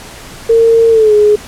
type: tone with pitch glide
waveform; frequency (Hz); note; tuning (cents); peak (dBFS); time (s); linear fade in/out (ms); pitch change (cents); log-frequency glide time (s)
sine; 456.8 to 418.9; A#4 to G#4; -35 to +15; -4; 0.49-1.36; 10; -150; 0.9-1.14
effects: pink hiss -31 dBFS RMS until 1.47 s + low-pass 11000 Hz 12 dB/octave